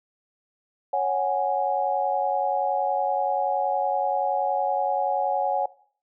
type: chord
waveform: sine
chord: C# suspended fourth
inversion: none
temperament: equal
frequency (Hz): 554.4 / 740 / 830.6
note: C#5 / F#5 / G#5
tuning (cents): 0 / 0 / 0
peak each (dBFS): -27 / -25 / -25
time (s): 0.93-5.66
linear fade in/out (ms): 5
effects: noise-tail reverb RT60 0.5 s tail -19 dB re dry